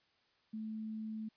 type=tone; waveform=sine; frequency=218.3 Hz; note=A3; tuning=13 cents flat; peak=-39 dBFS; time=0.53-1.29 s; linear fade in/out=10 ms; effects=white hiss -73 dBFS RMS until 1.36 s + resampled to 11025 Hz